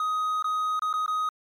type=tone with dropouts; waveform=triangle; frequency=1254 Hz; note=D#6; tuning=13 cents sharp; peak=-22 dBFS; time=0-1.29 s; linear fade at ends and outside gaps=2 ms; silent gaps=0.425-0.443 / 0.794-0.82 / 0.929-0.938 / 1.062-1.079 s; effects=MP3 96 kbps